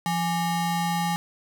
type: ring-modulated tone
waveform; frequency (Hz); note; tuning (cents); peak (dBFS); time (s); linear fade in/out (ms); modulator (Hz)
square; 502; B4; +28; -21; 0.06-1.16; 0; 329
effects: none